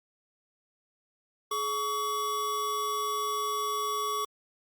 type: tone pair together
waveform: square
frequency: 423.3 / 1130 Hz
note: G#4 / C#6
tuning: +33 / +33 cents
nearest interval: octave + perfect fourth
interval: 1700 cents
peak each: -37 / -30 dBFS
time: 1.51-4.25 s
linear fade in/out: 5 ms
effects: Opus 48 kbps